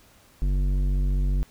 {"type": "tone with tanh clipping", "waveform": "triangle", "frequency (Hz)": 47.48, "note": "F#1", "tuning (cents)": 45, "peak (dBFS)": -22, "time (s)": [0.42, 1.43], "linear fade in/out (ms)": 0, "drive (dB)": 16, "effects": ["pink hiss -56 dBFS RMS until 1.5 s"]}